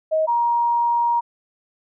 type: tone pair in turn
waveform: sine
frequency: 631 / 944.6 Hz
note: D#5 / A#5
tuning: +24 / +23 cents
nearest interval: perfect fifth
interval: 699 cents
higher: second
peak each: -16 dBFS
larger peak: neither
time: 0.11-0.27 / 0.27-1.21 s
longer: second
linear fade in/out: 20 ms
effects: none